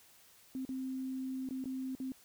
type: tone with dropouts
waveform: sine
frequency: 261.6 Hz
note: C4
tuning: in tune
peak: -36 dBFS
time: 0.55-2.12 s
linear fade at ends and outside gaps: 1 ms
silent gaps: 0.651-0.691 / 1.489-1.508 / 1.641-1.656 / 1.951-2.001 s
effects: white hiss -62 dBFS RMS until 2.24 s